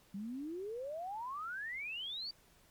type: exponential sweep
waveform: sine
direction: up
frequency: 190 to 4699 Hz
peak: -39 dBFS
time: 0.14-2.31 s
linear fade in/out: 5 ms
effects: pink hiss -66 dBFS RMS until 2.7 s + MP3 96 kbps